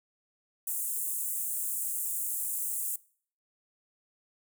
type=high-pass noise; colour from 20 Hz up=pink; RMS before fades=-33 dBFS; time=0.67-2.96 s; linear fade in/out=5 ms; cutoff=7800 Hz; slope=48 dB/octave; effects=noise-tail reverb RT60 0.5 s tail -22 dB re dry